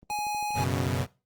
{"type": "click train", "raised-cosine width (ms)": 2, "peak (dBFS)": -34, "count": 9, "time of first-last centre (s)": [0.03, 0.665], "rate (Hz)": 12.6}
{"type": "tone", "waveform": "square", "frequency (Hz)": 835, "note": "G#5", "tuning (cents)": 9, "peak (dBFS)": -29, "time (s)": [0.1, 0.64], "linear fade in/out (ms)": 0}
{"type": "chord", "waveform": "sawtooth", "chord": "F# suspended fourth", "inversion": "none", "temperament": "equal with one note detuned", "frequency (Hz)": [93.09, 123.47, 138.59], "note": ["F#2", "B2", "C#3"], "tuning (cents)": [11, 0, 0], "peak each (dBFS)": [-26, -26, -27], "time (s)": [0.54, 1.07], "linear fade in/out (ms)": 50}
{"effects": ["noise-tail reverb RT60 0.3 s tail -20 dB re dry", "Opus 24 kbps"]}